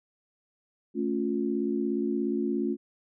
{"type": "chord", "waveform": "sine", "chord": "A augmented", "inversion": "none", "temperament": "equal with one note detuned", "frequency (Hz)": [220, 277.2, 353.9], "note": ["A3", "C#4", "E#4"], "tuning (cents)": [0, 0, 23], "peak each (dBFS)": -30, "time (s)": [0.94, 2.77], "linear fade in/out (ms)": 50, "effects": []}